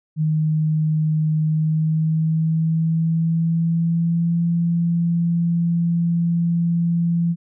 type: tone with pitch glide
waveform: sine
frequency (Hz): 155.6 to 169.68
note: D#3 to F3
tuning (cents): 0 to -50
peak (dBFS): -16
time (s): 0.16-7.36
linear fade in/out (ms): 50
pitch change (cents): +150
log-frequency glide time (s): 1.42-4.43
effects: none